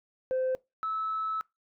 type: tone pair in turn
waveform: sine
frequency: 517 / 1302.8 Hz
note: C5 / E6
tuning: -21 / -21 cents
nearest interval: octave + major third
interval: 1600 cents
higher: second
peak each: -24 / -28 dBFS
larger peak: first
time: 0.31-0.55 / 0.83-1.41 s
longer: second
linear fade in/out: 0 ms
effects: noise-tail reverb RT60 0.2 s tail -23 dB re dry + tanh soft clip ceiling -24 dBFS